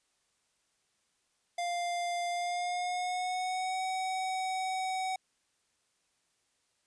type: tone with pitch glide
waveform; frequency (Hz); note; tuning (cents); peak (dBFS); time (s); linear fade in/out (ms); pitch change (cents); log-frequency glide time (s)
square; 698.5 to 753; F5 to F#5; 0 to +30; -32; 1.58-5.16; 5; +130; 2.29-3.83
effects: white hiss -75 dBFS RMS until 6.86 s + resampled to 22050 Hz